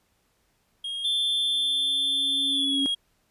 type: tone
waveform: triangle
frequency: 3256 Hz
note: G#7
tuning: 35 cents flat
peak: -28 dBFS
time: 0.84-2.65 s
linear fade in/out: 5 ms
type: tone with pitch glide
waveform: triangle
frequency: 3520 to 3284 Hz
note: A7 to G#7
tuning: 0 to -20 cents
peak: -22 dBFS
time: 1.04-2.95 s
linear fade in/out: 10 ms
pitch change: -120 cents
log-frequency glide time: 2.48-2.83 s
type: tone with exponential growth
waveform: sine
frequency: 275.3 Hz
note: C#4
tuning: 12 cents flat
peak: -24 dBFS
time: 1.29-2.86 s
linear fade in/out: 0 ms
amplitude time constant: 340 ms
effects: pink hiss -69 dBFS RMS until 3.3 s + resampled to 32000 Hz